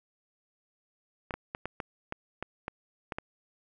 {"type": "clicks", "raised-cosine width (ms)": 0.5, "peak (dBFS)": -19, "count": 10, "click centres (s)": [1.308, 1.34, 1.549, 1.656, 1.802, 2.124, 2.426, 2.681, 3.122, 3.185], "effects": []}